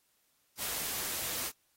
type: noise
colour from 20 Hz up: white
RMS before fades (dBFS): -36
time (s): 0.57-1.52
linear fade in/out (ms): 50
effects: white hiss -73 dBFS RMS until 1.76 s + AAC 48 kbps